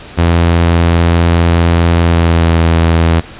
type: tone with pitch glide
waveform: sawtooth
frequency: 84.7 to 82.81 Hz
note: E2 to E2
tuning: +48 to +8 cents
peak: -3 dBFS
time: 0.17-3.21 s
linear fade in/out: 20 ms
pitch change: -40 cents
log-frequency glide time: 2.02-2.53 s
effects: pink hiss -32 dBFS RMS until 3.39 s + resampled to 8000 Hz